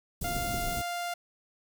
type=band-stop noise; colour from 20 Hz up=pink; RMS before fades=-35 dBFS; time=0.21-0.82 s; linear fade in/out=5 ms; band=350 to 6900 Hz; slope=12 dB/octave
type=tone; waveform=sawtooth; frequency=698.5 Hz; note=F5; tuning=in tune; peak=-28 dBFS; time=0.24-1.14 s; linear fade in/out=5 ms
type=clicks; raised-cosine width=3 ms; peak=-24 dBFS; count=2; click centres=0.366 / 0.543 s
effects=none